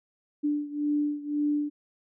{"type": "beating tone pair", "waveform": "sine", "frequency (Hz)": [293.7, 295.6], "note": ["D4", "D4"], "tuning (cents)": [0, 11], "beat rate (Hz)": 1.9, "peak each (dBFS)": [-27, -30], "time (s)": [0.43, 1.7], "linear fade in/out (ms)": 20, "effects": []}